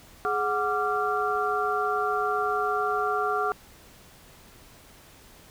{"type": "tone cluster", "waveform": "sine", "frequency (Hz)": [419, 737, 1173, 1380], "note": ["G#4", "F#5", "D6", "F6"], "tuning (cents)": [15, -7, -2, -21], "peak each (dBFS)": -29, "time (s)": [0.25, 3.52], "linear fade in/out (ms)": 0, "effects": ["pink hiss -52 dBFS RMS until 5.5 s"]}